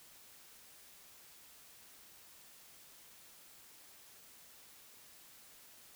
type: silence
effects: white hiss -59 dBFS RMS until 5.95 s